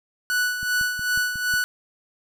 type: tone with tremolo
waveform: 45% pulse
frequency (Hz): 1480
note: F#6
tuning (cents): 0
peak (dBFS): -19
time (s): 0.3-1.64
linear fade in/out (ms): 0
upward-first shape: sine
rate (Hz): 2.6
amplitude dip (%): 60
type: click train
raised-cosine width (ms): 5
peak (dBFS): -27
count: 6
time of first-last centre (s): 0.63-1.539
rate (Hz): 5.5
effects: none